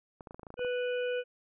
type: clicks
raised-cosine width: 1 ms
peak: -31 dBFS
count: 11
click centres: 0.208 / 0.272 / 0.309 / 0.345 / 0.395 / 0.432 / 0.468 / 0.504 / 0.541 / 0.593 / 0.648 s
type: harmonic tone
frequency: 493.9 Hz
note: B4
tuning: in tune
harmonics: 1 / 3 / 5 / 6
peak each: -30 / -40 / -44 / -46 dBFS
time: 0.57-1.24 s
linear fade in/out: 50 ms
effects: none